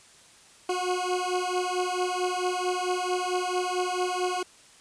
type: beating tone pair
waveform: 20% pulse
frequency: 360.9 / 365.4 Hz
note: F#4 / F#4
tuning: -43 / -22 cents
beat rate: 4.5 Hz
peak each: -24 / -24 dBFS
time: 0.69-4.43 s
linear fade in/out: 5 ms
effects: white hiss -54 dBFS RMS until 4.8 s + resampled to 22050 Hz